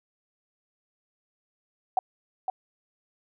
sine tone with echo, 752 Hz, F#5, 28 cents sharp, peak -19 dBFS, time 1.97-1.99 s, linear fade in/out 2 ms, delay 510 ms, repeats 1, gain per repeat -6 dB, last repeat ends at 2.5 s, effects none

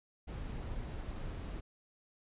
brown noise, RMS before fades -41 dBFS, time 0.27-1.61 s, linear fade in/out 20 ms, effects resampled to 8000 Hz

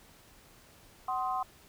sine chord, C diminished, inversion second, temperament just, 753.5 / 1046.5 / 1255.8 Hz, Gb5 / C6 / Eb6, +31 / 0 / +16 cents, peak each -33 / -33 / -38 dBFS, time 1.08-1.43 s, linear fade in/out 5 ms, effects pink hiss -58 dBFS RMS until 1.68 s

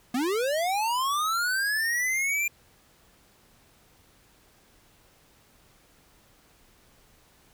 square linear sweep, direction up, 231.9 to 2400 Hz, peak -25 dBFS, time 0.14-2.48 s, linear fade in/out 5 ms, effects pink hiss -60 dBFS RMS until 7.53 s

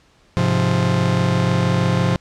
45% pulse chord, F minor, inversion first, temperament just, 104.77 / 130.96 / 174.61 Hz, Ab2 / C3 / F3, +16 / +2 / 0 cents, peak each -21 / -20 / -19 dBFS, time 0.37-2.16 s, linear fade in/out 0 ms, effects pink hiss -55 dBFS RMS until 2.2 s + low-pass 6000 Hz 12 dB/octave

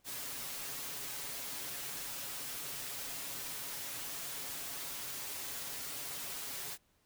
white noise with comb filter, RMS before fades -42 dBFS, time 0.04-6.78 s, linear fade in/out 50 ms, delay 7.2 ms, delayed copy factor +0.6, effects pink hiss -73 dBFS RMS until 7.05 s

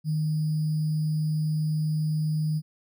sine tone with sample-and-hold, 154.6 Hz, D#3, 11 cents flat, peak -23 dBFS, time 0.04-2.62 s, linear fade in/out 50 ms, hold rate 4900 Hz, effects none

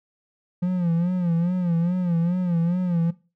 triangle tone with vibrato, 174.6 Hz, F3, in tune, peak -17 dBFS, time 0.62-3.11 s, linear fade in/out 10 ms, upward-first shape sine, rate 2.4 Hz, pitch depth 86 cents each way, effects noise-tail reverb RT60 0.3 s tail -18 dB re dry

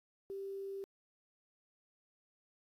sine tone with quantisation, 392 Hz, G4, in tune, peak -40 dBFS, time 0.3-0.84 s, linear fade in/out 0 ms, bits 11, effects AAC 64 kbps

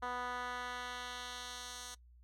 10% pulse tone with band-pass filter sweep, 246.9 Hz, B3, in tune, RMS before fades -43 dBFS, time 0.02-1.95 s, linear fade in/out 10 ms, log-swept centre 1100 to 6400 Hz, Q 1, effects noise-tail reverb RT60 0.1 s tail -22 dB re dry + added 60 Hz sine -58 dBFS peak until 2.23 s

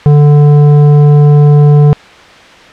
sine tone with tanh clipping, 146.83 Hz, D3, in tune, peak -3 dBFS, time 0.06-1.93 s, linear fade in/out 0 ms, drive 11 dB, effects white hiss -34 dBFS RMS until 2.72 s + low-pass 3000 Hz 12 dB/octave

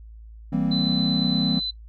triangle chord, C dominant seventh, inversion first, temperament equal, 164.81 / 196 / 233.1 / 261.6 Hz, E3 / G3 / Bb3 / C4, 0 / 0 / 0 / 0 cents, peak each -24 dBFS, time 0.52-1.6 s, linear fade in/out 10 ms
sine tone, 4021 Hz, B7, 30 cents sharp, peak -25 dBFS, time 0.71-1.71 s, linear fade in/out 10 ms
effects noise-tail reverb RT60 0.1 s tail -23 dB re dry + added 55 Hz sine -40 dBFS peak until 1.88 s

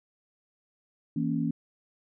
sine chord, A# diminished, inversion second, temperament equal with one note detuned, 163.39 / 233.1 / 277.2 Hz, E3 / A#3 / C#4, -15 / 0 / 0 cents, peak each -30 / -30 / -30 dBFS, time 1.16-1.51 s, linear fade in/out 5 ms, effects none

